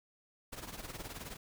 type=noise with tremolo; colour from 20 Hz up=pink; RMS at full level=-42 dBFS; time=0.52-1.37 s; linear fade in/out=10 ms; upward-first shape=triangle; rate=19 Hz; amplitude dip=80%; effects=none